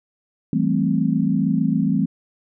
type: chord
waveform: sine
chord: A minor seventh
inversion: second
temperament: equal with one note detuned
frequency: 164.81 / 193.3 / 220 / 261.6 Hz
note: E3 / G3 / A3 / C4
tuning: 0 / -24 / 0 / 0 cents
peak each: -22 dBFS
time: 0.53-2.06 s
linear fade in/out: 2 ms
effects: none